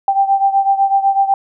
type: beating tone pair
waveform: sine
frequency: 784 / 792 Hz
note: G5 / G5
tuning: 0 / +18 cents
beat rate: 8 Hz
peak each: -12 / -16 dBFS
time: 0.08-1.34 s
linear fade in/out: 2 ms
effects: none